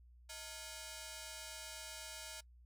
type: ring-modulated tone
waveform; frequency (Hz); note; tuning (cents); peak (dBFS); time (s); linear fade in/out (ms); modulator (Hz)
5% pulse; 772; G5; -27; -32; 0.29-2.41; 10; 140
effects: noise-tail reverb RT60 0.1 s tail -22 dB re dry + added 60 Hz sine -59 dBFS peak until 2.65 s